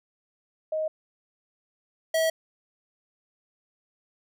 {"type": "tone pair in turn", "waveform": ["sine", "square"], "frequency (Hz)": [626, 645.8], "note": ["D#5", "E5"], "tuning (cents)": [10, -36], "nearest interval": "minor second", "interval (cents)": 54, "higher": "second", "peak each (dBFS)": [-25, -22], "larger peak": "second", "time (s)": [[0.72, 0.88], [2.14, 2.3]], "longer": "neither", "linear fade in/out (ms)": 5, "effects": []}